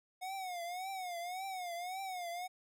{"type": "tone with vibrato", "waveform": "square", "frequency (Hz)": 729, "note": "F#5", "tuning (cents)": -26, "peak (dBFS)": -40, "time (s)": [0.21, 2.48], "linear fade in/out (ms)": 20, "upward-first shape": "triangle", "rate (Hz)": 1.8, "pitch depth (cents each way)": 130, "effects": []}